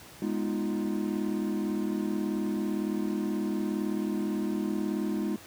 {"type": "chord", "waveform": "triangle", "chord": "F half-diminished seventh", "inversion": "first", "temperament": "equal", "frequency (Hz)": [207.7, 246.9, 311.1, 349.2], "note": ["Ab3", "Cb4", "Eb4", "F4"], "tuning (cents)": [0, 0, 0, 0], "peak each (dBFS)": [-29, -34, -31, -33], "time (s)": [0.22, 5.36], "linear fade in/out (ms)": 2, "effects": ["pink hiss -49 dBFS RMS until 5.46 s", "high-pass 80 Hz 12 dB/octave"]}